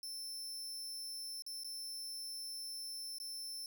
sawtooth tone with dropouts, 5330 Hz, E8, 18 cents sharp, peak -40 dBFS, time 0.03-3.66 s, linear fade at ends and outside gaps 1 ms, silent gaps 1.422-1.464 / 1.635-1.645 / 3.184-3.2 s, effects none

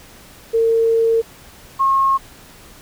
sine tone pair in turn, 454.8 / 1081.7 Hz, A#4 / C#6, -43 / -43 cents, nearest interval octave + minor third, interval 1500 cents, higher second, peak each -12 dBFS, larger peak neither, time 0.53-1.22 / 1.79-2.18 s, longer first, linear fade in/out 20 ms, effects pink hiss -43 dBFS RMS until 2.81 s

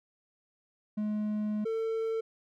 triangle tone pair in turn, 211.5 / 448.2 Hz, G#3 / A4, +32 / +32 cents, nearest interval octave + minor second, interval 1300 cents, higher second, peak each -27 dBFS, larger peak neither, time 0.97-1.65 / 1.65-2.21 s, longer first, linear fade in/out 10 ms, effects none

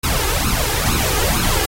pink noise with flanger, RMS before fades -18 dBFS, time 0.03-1.66 s, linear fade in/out 10 ms, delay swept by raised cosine 0.75 to 2.45 ms, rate 2.2 Hz, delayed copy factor +0.8, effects AAC 48 kbps

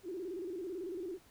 sine tone with vibrato, 359.9 Hz, F#4, 48 cents flat, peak -38 dBFS, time 0.03-1.19 s, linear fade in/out 50 ms, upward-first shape square, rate 18 Hz, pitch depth 110 cents each way, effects pink hiss -64 dBFS RMS until 1.3 s

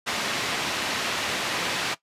white band-pass noise, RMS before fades -28 dBFS, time 0.06-1.95 s, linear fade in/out 20 ms, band 120 to 3600 Hz, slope 12 dB/octave, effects noise-tail reverb RT60 0.1 s tail -17 dB re dry + resampled to 32000 Hz

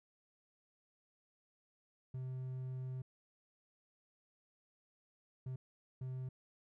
triangle tone bursts at uneven times, 129.1 Hz, C3, 23 cents flat, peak -38 dBFS, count 3, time 2.14-3.02 / 5.46-5.56 / 6.01-6.29 s, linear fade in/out 5 ms, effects none

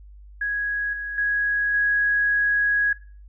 sine tone with level steps, 1661.2 Hz, G#6, in tune, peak -22 / -27 / -19 / -17 dBFS, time 0.41-2.93 s, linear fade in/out 5 ms, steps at 0.93 / 1.18 / 1.74 s, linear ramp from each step 2 ms, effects noise-tail reverb RT60 0.4 s tail -19 dB re dry + added 50 Hz sine -42 dBFS peak until 3.28 s

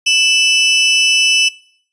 30% pulse tone pair together, 2637 / 2976 Hz, E7 / F#7, 0 / +9 cents, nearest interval major second, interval 209 cents, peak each -10 dBFS, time 0.06-1.49 s, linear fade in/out 10 ms, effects noise-tail reverb RT60 0.6 s tail -21 dB re dry + resampled to 24000 Hz

